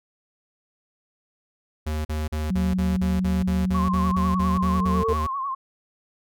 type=tone bursts; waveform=square; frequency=77 Hz; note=D#2; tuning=17 cents flat; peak=-25 dBFS; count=15; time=1.86-5.27 s; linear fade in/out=10 ms; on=190 ms; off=40 ms
type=tone; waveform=sine; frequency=185 Hz; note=F#3; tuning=in tune; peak=-21 dBFS; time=2.5-5.02 s; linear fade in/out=5 ms
type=tone with vibrato; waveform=sine; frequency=1084 Hz; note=C#6; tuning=39 cents flat; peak=-25 dBFS; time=3.74-5.55 s; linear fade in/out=10 ms; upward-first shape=triangle; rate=10 Hz; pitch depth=89 cents each way
type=tone with exponential growth; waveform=sine; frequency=450 Hz; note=A4; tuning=39 cents sharp; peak=-18 dBFS; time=4.53-5.13 s; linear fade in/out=2 ms; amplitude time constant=130 ms
effects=none